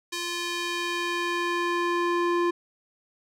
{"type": "tone with band-pass filter sweep", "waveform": "square", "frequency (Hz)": 347.4, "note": "F4", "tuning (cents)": -9, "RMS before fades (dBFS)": -27, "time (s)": [0.12, 2.51], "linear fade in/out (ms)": 10, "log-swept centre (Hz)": [4800, 760], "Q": 0.76, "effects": []}